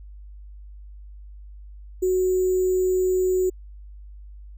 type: tone with sample-and-hold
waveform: sine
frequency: 370 Hz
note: F#4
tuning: in tune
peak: -18 dBFS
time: 2.02-3.5 s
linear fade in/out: 10 ms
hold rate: 7350 Hz
effects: added 50 Hz sine -39 dBFS peak until 4.57 s